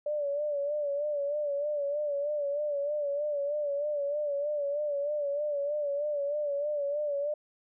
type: tone with vibrato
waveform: sine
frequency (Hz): 581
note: D5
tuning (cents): -19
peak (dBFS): -28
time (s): 0.06-7.34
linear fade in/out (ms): 5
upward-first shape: sine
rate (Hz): 3.2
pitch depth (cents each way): 57
effects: none